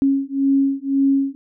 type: beating tone pair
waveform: sine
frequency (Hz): 273.1 / 275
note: C#4 / C#4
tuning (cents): -26 / -14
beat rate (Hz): 1.9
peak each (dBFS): -18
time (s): 0.02-1.35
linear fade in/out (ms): 0
effects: none